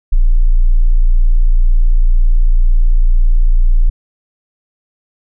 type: tone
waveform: sine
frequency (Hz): 29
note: A#0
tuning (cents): -8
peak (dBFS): -5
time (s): 0.12-3.9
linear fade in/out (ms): 10
effects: none